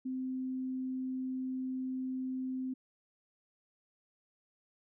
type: tone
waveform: sine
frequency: 258.9 Hz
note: C4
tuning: 18 cents flat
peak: -34 dBFS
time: 0.05-2.74 s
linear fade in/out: 10 ms
effects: none